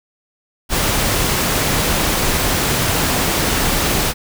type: noise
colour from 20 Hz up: pink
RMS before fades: -17 dBFS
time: 0.69-4.14 s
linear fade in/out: 50 ms
effects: none